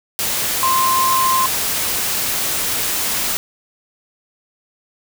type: tone in noise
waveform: sine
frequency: 1046.5 Hz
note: C6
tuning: in tune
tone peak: -14 dBFS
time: 0.63-1.46 s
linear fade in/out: 0 ms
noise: white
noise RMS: -20 dBFS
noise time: 0.19-3.37 s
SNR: +3 dB
effects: none